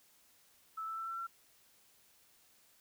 sine tone with pitch steps, 1311 / 1322.4 / 1333.9 / 1345.5 / 1357.2 Hz, E6 / E6 / E6 / E6 / F6, -10 / +5 / +20 / +35 / -50 cents, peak -38 dBFS, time 0.77-1.27 s, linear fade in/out 10 ms, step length 100 ms, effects white hiss -67 dBFS RMS until 2.8 s

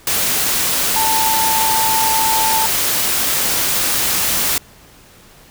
sine tone in noise, 888 Hz, A5, 16 cents sharp, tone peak -16 dBFS, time 0.96-2.66 s, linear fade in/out 2 ms, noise white, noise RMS -17 dBFS, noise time 0.07-4.58 s, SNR -2 dB, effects pink hiss -45 dBFS RMS until 5.5 s

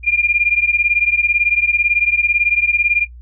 sine beating tone pair, 2400 / 2418 Hz, D7 / D7, +37 / +50 cents, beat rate 18 Hz, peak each -15 dBFS, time 0.03-3.07 s, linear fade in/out 50 ms, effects noise-tail reverb RT60 0.1 s tail -19 dB re dry + added 60 Hz sine -34 dBFS peak until 3.21 s

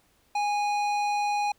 sine tone with tanh clipping, 825 Hz, G#5, 12 cents flat, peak -26 dBFS, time 0.35-1.52 s, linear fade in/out 5 ms, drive 15 dB, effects pink hiss -65 dBFS RMS until 1.58 s

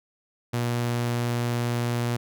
sawtooth tone, 119.7 Hz, A#2, 46 cents sharp, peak -20 dBFS, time 0.53-2.17 s, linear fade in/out 10 ms, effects none

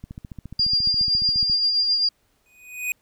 click train, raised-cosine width 5 ms, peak -23 dBFS, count 22, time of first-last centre 0.04-1.498 s, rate 14.4 Hz
sine tone with tremolo, 4803 Hz, D8, 38 cents sharp, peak -16 dBFS, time 0.59-2.09 s, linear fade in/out 5 ms, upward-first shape sine, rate 7.7 Hz, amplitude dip 40%
square tone with exponential growth, 2489 Hz, D#7, in tune, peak -21 dBFS, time 2.46-2.92 s, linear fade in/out 1 ms, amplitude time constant 100 ms
effects pink hiss -66 dBFS RMS until 3.01 s

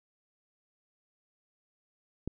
click, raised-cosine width 3 ms, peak -21 dBFS, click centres 2.276 s, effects none

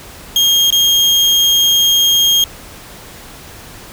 35% pulse tone with dropouts, 3235 Hz, G#7, 46 cents flat, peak -7 dBFS, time 0.36-2.44 s, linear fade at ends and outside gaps 1 ms, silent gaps 0.704-0.725 s, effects pink hiss -35 dBFS RMS until 3.92 s

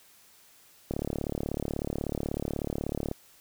click train, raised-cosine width 2 ms, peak -17 dBFS, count 81, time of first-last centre 0.91-3.114 s, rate 36.3 Hz, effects white hiss -58 dBFS RMS until 3.4 s

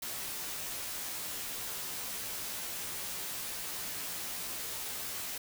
white noise with comb filter, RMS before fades -39 dBFS, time 0.02-5.38 s, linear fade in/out 5 ms, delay 14 ms, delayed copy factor -0.7, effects none

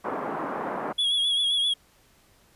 white band-pass noise, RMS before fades -31 dBFS, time 0.04-0.93 s, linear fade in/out 10 ms, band 180 to 1200 Hz, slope 24 dB/octave
triangle tone with vibrato, 3346 Hz, G#7, 12 cents sharp, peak -20 dBFS, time 0.98-1.74 s, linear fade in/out 10 ms, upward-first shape triangle, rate 7.6 Hz, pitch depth 58 cents each way
effects pink hiss -60 dBFS RMS until 2.55 s + resampled to 32000 Hz

